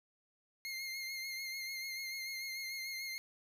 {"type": "tone with vibrato", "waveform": "25% pulse", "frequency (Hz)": 2126, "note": "C7", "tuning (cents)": 27, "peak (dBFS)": -36, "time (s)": [0.65, 3.18], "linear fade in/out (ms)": 0, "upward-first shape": "sine", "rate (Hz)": 6.8, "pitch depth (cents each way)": 34, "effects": []}